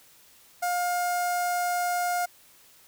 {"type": "tone with notch filter", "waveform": "sawtooth", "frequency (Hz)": 710, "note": "F5", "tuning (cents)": 28, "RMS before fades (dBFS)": -27, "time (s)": [0.62, 2.26], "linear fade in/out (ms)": 10, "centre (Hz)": 3200, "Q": 0.76, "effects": ["white hiss -56 dBFS RMS until 2.87 s"]}